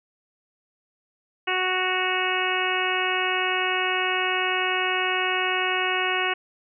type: harmonic tone with a mistuned harmonic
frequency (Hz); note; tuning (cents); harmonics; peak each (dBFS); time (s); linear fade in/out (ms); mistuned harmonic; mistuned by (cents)
370; F#4; 0; 1 / 2 / 3 / 4 / 5 / 6 / 7 / 8; -30 / -30 / -30 / -30 / -30 / -30 / -30 / -30; 1.47-6.34; 10; 8; -42
effects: none